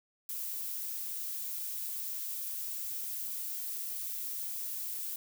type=noise; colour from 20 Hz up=violet; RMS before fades=-38 dBFS; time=0.29-5.16 s; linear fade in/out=2 ms; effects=none